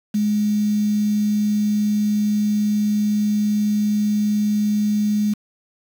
sine tone with quantisation, 209.4 Hz, G#3, 15 cents sharp, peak -16 dBFS, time 0.14-5.34 s, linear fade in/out 10 ms, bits 6, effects none

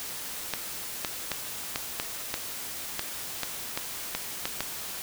clicks, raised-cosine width 0.2 ms, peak -11 dBFS, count 12, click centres 0.537 / 1.048 / 1.317 / 1.759 / 1.999 / 2.341 / 2.994 / 3.433 / 3.775 / 4.15 / 4.455 / 4.606 s, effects white hiss -37 dBFS RMS until 5.02 s

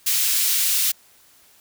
white high-pass noise, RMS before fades -20 dBFS, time 0.06-0.92 s, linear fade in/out 10 ms, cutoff 2600 Hz, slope 12 dB/octave, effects white hiss -54 dBFS RMS until 1.6 s

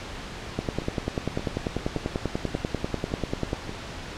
two click trains, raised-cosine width 2 ms, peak -20 / -12 dBFS, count 6 / 31, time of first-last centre 0.82-3.694 / 0.59-3.531 s, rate 1.74 / 10.2 Hz, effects pink hiss -37 dBFS RMS until 4.17 s + low-pass 5000 Hz 12 dB/octave

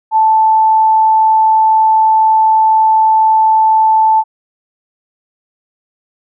sine tone, 878 Hz, A5, 4 cents flat, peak -6 dBFS, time 0.11-4.24 s, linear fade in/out 50 ms, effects none

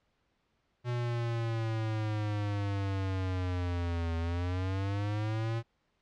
square linear two-way sweep, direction down then up, 122.3 to 82.41 to 116.3 Hz, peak -31 dBFS, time 0.84-5.63 s, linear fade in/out 50 ms, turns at 4.17 s, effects pink hiss -75 dBFS RMS until 6.01 s + low-pass 4000 Hz 12 dB/octave

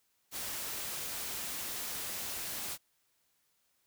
white noise, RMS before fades -39 dBFS, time 0.31-2.78 s, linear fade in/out 50 ms, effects white hiss -75 dBFS RMS until 3.86 s

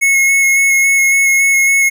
square tone with vibrato, 2181 Hz, C#7, 29 cents flat, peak -9 dBFS, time 0.01-1.9 s, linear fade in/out 20 ms, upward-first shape square, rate 3.6 Hz, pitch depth 11 cents each way, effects none

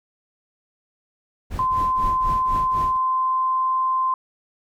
brown noise with tremolo, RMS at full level -26 dBFS, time 1.5-2.98 s, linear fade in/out 20 ms, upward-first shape triangle, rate 4 Hz, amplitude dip 100%
sine tone with pitch glide, 1033 to 1040.8 Hz, C6 to C6, -22 to -9 cents, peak -18 dBFS, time 1.59-4.14 s, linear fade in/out 2 ms, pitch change +13 cents, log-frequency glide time 2.49-3.84 s
effects none

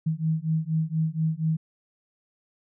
sine beating tone pair, 157.3 / 161.5 Hz, D#3 / E3, +19 / -35 cents, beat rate 4.2 Hz, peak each -26 dBFS, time 0.06-1.57 s, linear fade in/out 10 ms, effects none

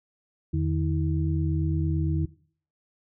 sine tone cluster, 83.9 / 152.7 / 322.4 Hz, E2 / D#3 / E4, +31 / -32 / -38 cents, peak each -26 / -26 / -31 dBFS, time 0.53-2.26 s, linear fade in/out 10 ms, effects noise-tail reverb RT60 0.5 s tail -19 dB re dry

